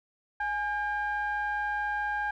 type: ring-modulated tone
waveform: triangle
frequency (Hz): 387.6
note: G4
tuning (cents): -20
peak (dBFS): -23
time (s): 0.4-2.31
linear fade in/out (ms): 5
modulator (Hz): 1220
effects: none